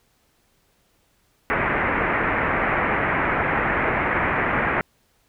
white low-pass noise, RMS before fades -22 dBFS, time 1.5-4.81 s, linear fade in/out 0 ms, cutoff 2200 Hz, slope 48 dB/octave, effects pink hiss -64 dBFS RMS until 5.28 s

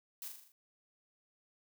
blue noise with echo, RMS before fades -44 dBFS, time 0.22-0.28 s, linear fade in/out 2 ms, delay 40 ms, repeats 6, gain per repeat -4 dB, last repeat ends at 0.52 s, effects none

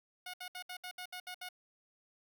10% pulse tone bursts, 726 Hz, F#5, 33 cents flat, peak -34 dBFS, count 9, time 0.26-1.489 s, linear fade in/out 5 ms, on 77 ms, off 67 ms, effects none

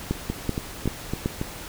two click trains, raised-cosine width 3 ms, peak -10 / -13 dBFS, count 4 / 5, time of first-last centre 0.11-1.259 / 0.3-1.414 s, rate 2.61 / 3.59 Hz, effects pink hiss -38 dBFS RMS until 1.68 s

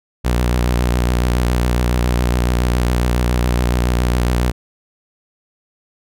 sawtooth tone with vibrato, 60.7 Hz, B1, 29 cents flat, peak -10 dBFS, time 0.24-4.52 s, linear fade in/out 20 ms, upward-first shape square, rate 7.2 Hz, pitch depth 38 cents each way, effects none

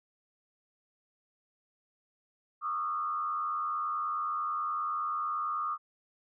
sine tone with frequency modulation, 1221 Hz, D#6, 33 cents flat, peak -30 dBFS, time 2.61-5.78 s, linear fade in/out 50 ms, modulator 89.3 Hz, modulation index 0.84, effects none

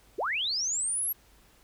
sine linear sweep, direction up, 286.5 to 11810 Hz, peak -27 dBFS, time 0.18-1.13 s, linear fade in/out 10 ms, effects added 50 Hz sine -62 dBFS peak until 1.63 s + pink hiss -61 dBFS RMS until 1.63 s

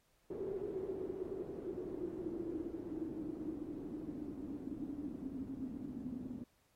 white noise with low-pass filter sweep, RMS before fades -43 dBFS, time 0.3-6.44 s, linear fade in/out 5 ms, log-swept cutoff 400 to 250 Hz, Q 9.8, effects pink hiss -75 dBFS RMS until 6.75 s + AAC 48 kbps

